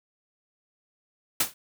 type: noise with exponential decay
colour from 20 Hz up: white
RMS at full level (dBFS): -18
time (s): 1.4-1.54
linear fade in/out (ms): 5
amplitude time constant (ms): 30
effects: none